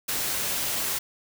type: noise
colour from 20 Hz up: white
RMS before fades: -28 dBFS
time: 0.08-0.99 s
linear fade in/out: 10 ms
effects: none